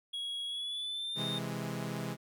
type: tone with pitch glide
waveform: triangle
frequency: 3322 to 3644 Hz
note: G#7 to A#7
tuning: 0 to -40 cents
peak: -34 dBFS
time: 0.13-1.39 s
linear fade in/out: 10 ms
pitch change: +160 cents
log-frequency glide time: 0.46-1.23 s
type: chord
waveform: sawtooth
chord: C augmented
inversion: none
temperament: equal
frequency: 130.81 / 164.81 / 207.7 Hz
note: C3 / E3 / G#3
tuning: 0 / 0 / 0 cents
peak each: -36 dBFS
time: 1.15-2.17 s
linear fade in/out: 50 ms
effects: none